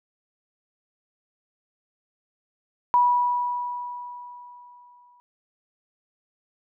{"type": "tone with exponential decay", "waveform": "sine", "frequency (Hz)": 976, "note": "B5", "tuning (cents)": -21, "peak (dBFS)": -14, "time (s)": [2.94, 5.2], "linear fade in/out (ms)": 0, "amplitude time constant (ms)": 490, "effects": []}